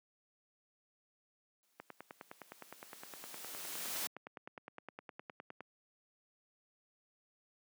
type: noise with exponential growth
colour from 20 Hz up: white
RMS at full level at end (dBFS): -38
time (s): 1.63-4.07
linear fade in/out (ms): 0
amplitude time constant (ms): 530
type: click train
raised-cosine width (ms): 0.5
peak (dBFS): -31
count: 38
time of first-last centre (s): 1.8-5.607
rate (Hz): 9.72
effects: high-pass 200 Hz 12 dB/octave